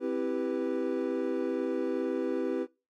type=chord; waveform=triangle; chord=C major seventh; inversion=none; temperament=equal; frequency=261.6 / 329.6 / 392 / 493.9 Hz; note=C4 / E4 / G4 / B4; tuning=0 / 0 / 0 / 0 cents; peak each=-32 dBFS; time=0-2.67 s; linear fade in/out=50 ms; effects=noise-tail reverb RT60 0.3 s tail -23 dB re dry + AAC 32 kbps